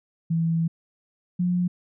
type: tone pair in turn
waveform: sine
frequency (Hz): 164.81 / 178.25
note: E3 / F3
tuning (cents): 0 / +36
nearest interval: minor second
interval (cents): 136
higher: second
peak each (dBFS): -20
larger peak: neither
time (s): 0.3-0.68 / 1.39-1.68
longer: first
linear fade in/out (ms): 10
effects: none